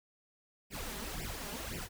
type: noise with flanger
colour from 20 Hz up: pink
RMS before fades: -41 dBFS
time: 0.7-1.89 s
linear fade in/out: 50 ms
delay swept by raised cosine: 0.38 to 4.98 ms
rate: 1.9 Hz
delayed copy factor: +1
effects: none